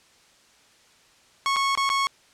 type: tone with dropouts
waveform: sawtooth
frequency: 1100 Hz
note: C#6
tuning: 14 cents flat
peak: -17 dBFS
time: 1.46-2.07 s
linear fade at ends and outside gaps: 0 ms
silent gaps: 1.561-1.566 / 1.752-1.775 / 1.892-1.9 s
effects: white hiss -57 dBFS RMS until 2.33 s + low-pass 7000 Hz 12 dB/octave